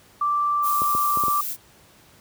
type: tone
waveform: sine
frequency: 1172 Hz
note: D6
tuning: 4 cents flat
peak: -19 dBFS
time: 0.21-1.41 s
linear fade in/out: 5 ms
type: noise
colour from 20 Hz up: violet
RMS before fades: -29 dBFS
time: 0.62-1.57 s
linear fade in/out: 50 ms
type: clicks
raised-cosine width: 2 ms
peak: -19 dBFS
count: 5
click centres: 0.819 / 0.95 / 1.173 / 1.237 / 1.282 s
effects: pink hiss -53 dBFS RMS until 2.2 s + high-pass 60 Hz 12 dB/octave